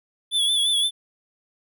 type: tone with vibrato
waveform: square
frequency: 3438 Hz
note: A7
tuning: 41 cents flat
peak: -19 dBFS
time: 0.31-0.91 s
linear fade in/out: 50 ms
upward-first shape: sine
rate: 5.8 Hz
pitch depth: 53 cents each way
effects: none